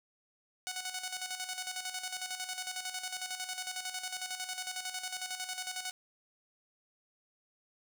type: tone with tremolo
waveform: 5% pulse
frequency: 740 Hz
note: F#5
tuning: in tune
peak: -24 dBFS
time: 0.67-5.91 s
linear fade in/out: 0 ms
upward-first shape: square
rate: 11 Hz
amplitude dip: 60%
effects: none